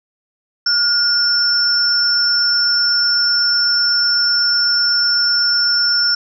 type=tone pair together; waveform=sine; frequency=1428 / 5386 Hz; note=F6 / E8; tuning=+38 / +36 cents; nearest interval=octave + major seventh; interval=2298 cents; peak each=-19 / -13 dBFS; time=0.66-6.15 s; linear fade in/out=5 ms; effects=none